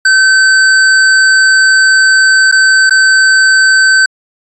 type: tone with dropouts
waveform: square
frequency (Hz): 1539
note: G6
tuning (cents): -32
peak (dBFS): -5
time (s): 0.05-4.06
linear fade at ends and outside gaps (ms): 5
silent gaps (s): 2.515-2.523 / 2.896-2.907
effects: resampled to 22050 Hz